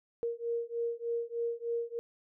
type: beating tone pair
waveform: sine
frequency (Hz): 466.2 / 469.5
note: A#4 / A#4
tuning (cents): 0 / +12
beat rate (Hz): 3.3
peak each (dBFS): -35 / -35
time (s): 0.23-1.99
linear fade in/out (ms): 0
effects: none